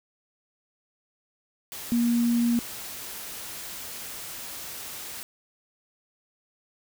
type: tone in noise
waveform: sine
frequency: 236.4 Hz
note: A#3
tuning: 24 cents sharp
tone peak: -20 dBFS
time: 1.92-2.59 s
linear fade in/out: 0 ms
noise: white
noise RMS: -38 dBFS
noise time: 1.72-5.23 s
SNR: +15 dB
effects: none